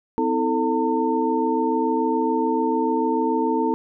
sine tone cluster, 255.2 / 322.1 / 442.8 / 906 Hz, C4 / E4 / A4 / A#5, -43 / -40 / +11 / -50 cents, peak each -24 dBFS, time 0.18-3.74 s, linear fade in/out 0 ms, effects none

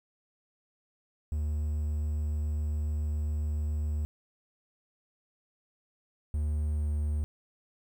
triangle tone pair in turn, 75.6 / 75.12 Hz, D#2 / D2, -49 / +40 cents, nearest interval unison, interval 11 cents, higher first, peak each -26 / -25 dBFS, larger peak second, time 1.32-4.05 / 6.34-7.24 s, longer first, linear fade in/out 0 ms, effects 10-bit

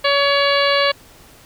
harmonic tone with a mistuned harmonic, 564 Hz, C#5, 30 cents sharp, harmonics 1 / 2 / 3 / 4 / 5 / 6 / 7 / 8, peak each -17 / -20 / -22 / -23 / -24 / -25 / -25 / -26 dBFS, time 0.04-0.92 s, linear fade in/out 10 ms, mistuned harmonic 7, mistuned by +30 cents, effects pink hiss -46 dBFS RMS until 1.45 s

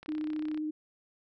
click train, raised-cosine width 0.3 ms, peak -31 dBFS, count 19, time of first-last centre 0.03-0.575 s, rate 33 Hz
sine tone with vibrato, 307 Hz, D#4, 23 cents flat, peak -31 dBFS, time 0.08-0.71 s, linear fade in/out 10 ms, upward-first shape sine, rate 15 Hz, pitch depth 13 cents each way
effects none

